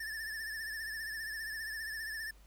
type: tone with vibrato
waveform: square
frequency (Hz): 1760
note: A6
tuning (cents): 0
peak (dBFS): -39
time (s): 0-2.31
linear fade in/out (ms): 5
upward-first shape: triangle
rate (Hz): 15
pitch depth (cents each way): 73
effects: added 50 Hz sine -57 dBFS peak until 2.46 s + pink hiss -66 dBFS RMS until 2.46 s